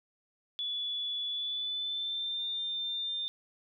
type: tone with pitch glide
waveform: sine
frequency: 3431 to 3599 Hz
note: A7 to A7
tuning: -44 to +38 cents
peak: -32 dBFS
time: 0.59-3.28 s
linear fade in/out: 0 ms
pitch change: +82 cents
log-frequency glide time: 1.28-2.42 s
effects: none